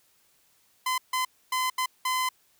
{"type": "tone bursts at uneven times", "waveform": "sawtooth", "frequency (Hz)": 1023, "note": "C6", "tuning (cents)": -39, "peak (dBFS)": -21, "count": 5, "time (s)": [[0.86, 0.98], [1.13, 1.25], [1.52, 1.7], [1.78, 1.86], [2.05, 2.29]], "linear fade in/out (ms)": 5, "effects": ["white hiss -65 dBFS RMS until 2.59 s"]}